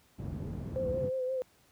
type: low-pass noise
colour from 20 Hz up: white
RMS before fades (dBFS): -37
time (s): 0.18-1.1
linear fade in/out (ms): 20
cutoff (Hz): 160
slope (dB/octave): 12
type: tone with vibrato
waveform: sine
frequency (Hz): 516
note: C5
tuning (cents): -24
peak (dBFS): -30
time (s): 0.76-1.42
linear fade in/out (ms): 0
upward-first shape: sine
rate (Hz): 5.7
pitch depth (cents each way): 37
effects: pink hiss -65 dBFS RMS until 1.71 s + high-pass 60 Hz 12 dB/octave